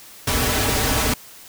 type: noise with comb filter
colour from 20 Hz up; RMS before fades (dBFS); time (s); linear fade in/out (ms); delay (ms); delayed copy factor
pink; -20; 0.27-1.14; 5; 5.7; -0.65
effects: white hiss -43 dBFS RMS until 1.48 s